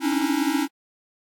square tone cluster, 270.5 / 282.9 / 299.4 / 322.9 Hz, C#4 / C#4 / D4 / E4, -42 / +35 / +33 / -36 cents, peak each -27 dBFS, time 0-0.68 s, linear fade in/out 50 ms, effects AAC 64 kbps

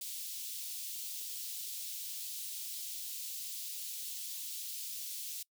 white high-pass noise, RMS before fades -42 dBFS, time 0.01-5.43 s, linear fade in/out 5 ms, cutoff 3100 Hz, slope 24 dB/octave, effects noise-tail reverb RT60 0.1 s tail -23 dB re dry

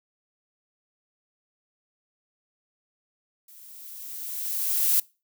violet noise with level ramp, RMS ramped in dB -50 to -20 dBFS, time 3.48-5 s, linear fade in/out 5 ms, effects noise-tail reverb RT60 0.3 s tail -24 dB re dry

